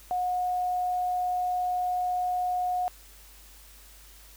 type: tone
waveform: sine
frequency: 725 Hz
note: F#5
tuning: 35 cents flat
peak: -25 dBFS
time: 0.11-2.88 s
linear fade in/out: 0 ms
effects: added 50 Hz sine -52 dBFS peak until 4.36 s + white hiss -53 dBFS RMS until 4.36 s